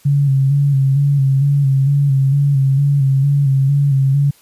sine tone with vibrato, 138.59 Hz, C#3, in tune, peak -10 dBFS, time 0.05-4.31 s, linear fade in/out 10 ms, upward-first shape square, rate 2.2 Hz, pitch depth 41 cents each way, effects white hiss -50 dBFS RMS until 4.41 s + resampled to 32000 Hz

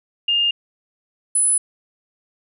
sine tone pair in turn, 2820 / 10049 Hz, F7 / D#9, +16 / +16 cents, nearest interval octave + minor seventh, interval 2200 cents, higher second, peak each -15 / -14 dBFS, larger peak second, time 0.28-0.51 / 1.35-1.58 s, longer neither, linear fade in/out 5 ms, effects none

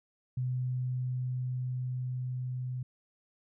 sine tone with level ramp, 126.6 Hz, B2, 43 cents sharp, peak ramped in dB -29 to -33 dBFS, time 0.37-2.83 s, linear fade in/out 5 ms, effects none

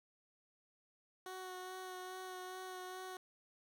15% pulse tone with vibrato, 370 Hz, F#4, in tune, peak -39 dBFS, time 1.26-3.17 s, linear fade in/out 2 ms, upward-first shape sine, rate 2.4 Hz, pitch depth 15 cents each way, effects none

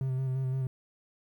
triangle tone with vibrato, 131.1 Hz, C3, 4 cents sharp, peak -26 dBFS, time 0.01-0.67 s, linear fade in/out 2 ms, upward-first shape square, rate 5.8 Hz, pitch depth 22 cents each way, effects 11-bit

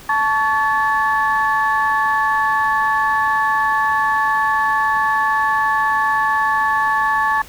sine tone cluster, 875 / 1124 / 1733 Hz, A5 / C#6 / A6, -10 / +24 / -27 cents, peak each -18 dBFS, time 0.09-7.42 s, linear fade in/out 5 ms, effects tanh soft clip ceiling -6 dBFS + pink hiss -40 dBFS RMS until 7.48 s

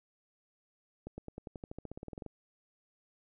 accelerating click train, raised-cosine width 2 ms, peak -29 dBFS, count 18, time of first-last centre 1.07-2.263 s, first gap 110 ms, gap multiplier 0.94, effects none

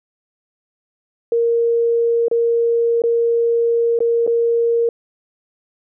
sine tone with dropouts, 466.2 Hz, A#4, in tune, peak -13 dBFS, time 1.32-4.89 s, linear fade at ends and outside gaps 2 ms, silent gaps 2.283-2.313 / 3.02-3.037 / 3.99-4.004 / 4.266-4.275 s, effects none

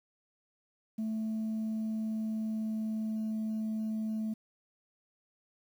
sine tone with pitch glide, 219.6 to 218.3 Hz, A3 to A3, -3 to -13 cents, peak -29 dBFS, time 0.98-4.34 s, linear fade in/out 10 ms, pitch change -10 cents, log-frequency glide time 1.61-3.24 s, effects tanh soft clip ceiling -30 dBFS + 10-bit

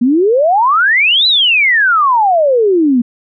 sine exponential two-way sweep, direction up then down, 230.4 to 4065 to 230.4 Hz, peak -7 dBFS, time 0.01-3.02 s, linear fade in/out 10 ms, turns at 1.27 s, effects none

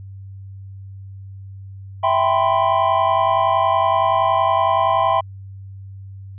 triangle chord, C major seventh, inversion first, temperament equal with one note detuned, 659.3 / 784 / 995.8 / 1046.5 Hz, E5 / G5 / B5 / C6, 0 / 0 / +14 / 0 cents, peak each -18 dBFS, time 2.03-5.21 s, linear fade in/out 10 ms, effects added 97 Hz sine -33 dBFS peak until 6.38 s + resampled to 8000 Hz

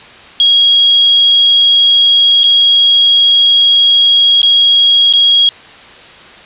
sine tone with dropouts, 3291 Hz, G#7, 16 cents flat, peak -4 dBFS, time 0.4-5.49 s, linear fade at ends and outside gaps 1 ms, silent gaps 2.434-2.44 / 4.417-4.43 / 5.127-5.136 s, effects white hiss -35 dBFS RMS until 6.45 s + resampled to 8000 Hz

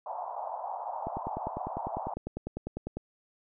pink band-pass noise, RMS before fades -37 dBFS, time 0.06-2.14 s, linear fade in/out 5 ms, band 680 to 930 Hz, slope 48 dB/octave
click train, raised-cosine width 2 ms, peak -22 dBFS, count 20, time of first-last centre 1.07-2.97 s, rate 10 Hz
effects none

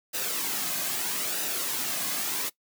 white noise with flanger, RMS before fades -30 dBFS, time 0.13-2.5 s, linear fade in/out 20 ms, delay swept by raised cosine 0.91 to 2.21 ms, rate 0.78 Hz, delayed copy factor -0.5, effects noise-tail reverb RT60 0.1 s tail -20 dB re dry + high-pass 150 Hz 12 dB/octave

